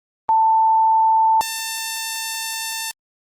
sine / 5% pulse tone pair in turn, 888 / 894.7 Hz, A5 / A5, +16 / +29 cents, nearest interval unison, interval 13 cents, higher second, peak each -12 dBFS, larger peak neither, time 0.29-1.41 / 1.41-2.91 s, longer second, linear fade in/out 0 ms, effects Opus 32 kbps

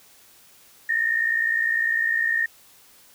sine tone pair together, 1791 / 1850.9 Hz, A6 / A#6, +30 / -13 cents, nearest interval minor second, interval 57 cents, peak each -25 / -21 dBFS, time 0.89-2.46 s, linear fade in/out 5 ms, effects white hiss -53 dBFS RMS until 3.14 s

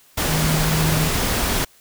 sine tone in noise, 157 Hz, D#3, 16 cents sharp, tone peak -19 dBFS, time 0.28-1.09 s, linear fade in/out 10 ms, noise pink, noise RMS -21 dBFS, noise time 0.17-1.65 s, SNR -1 dB, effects white hiss -53 dBFS RMS until 1.8 s

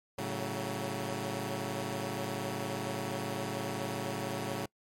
10% pulse chord, F# minor, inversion first, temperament equal with one note detuned, 110 / 138.59 / 187.25 Hz, A2 / C#3 / F#3, 0 / 0 / +21 cents, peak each -30 dBFS, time 0.18-4.66 s, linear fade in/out 5 ms, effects noise-tail reverb RT60 0.1 s tail -24 dB re dry + MP3 64 kbps

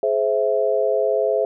sine chord, Ab augmented, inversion none, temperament equal with one note detuned, 422.6 / 523.3 / 659.3 Hz, Ab4 / C5 / E5, +30 / 0 / 0 cents, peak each -21 dBFS, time 0.03-1.45 s, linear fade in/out 2 ms, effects none

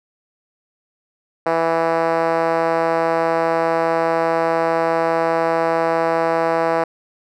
5% pulse tone with band-pass filter, 164.81 Hz, E3, in tune, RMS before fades -18 dBFS, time 1.46-6.84 s, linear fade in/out 5 ms, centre 600 Hz, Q 1.5, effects none

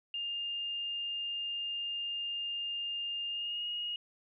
sine tone with pitch glide, 2812 to 2873 Hz, F7 to F7, +11 to +48 cents, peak -34 dBFS, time 0.14-3.96 s, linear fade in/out 2 ms, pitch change +37 cents, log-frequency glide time 3.28-3.67 s, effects none

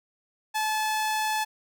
sawtooth tone, 864 Hz, A5, 32 cents flat, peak -21 dBFS, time 0.54-1.45 s, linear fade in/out 20 ms, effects none

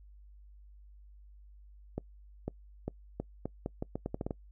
accelerating click train, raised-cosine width 2 ms, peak -21 dBFS, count 13, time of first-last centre 1.98-4.308 s, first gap 500 ms, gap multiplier 0.8, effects noise-tail reverb RT60 0.1 s tail -24 dB re dry + added 50 Hz sine -52 dBFS peak until 4.51 s

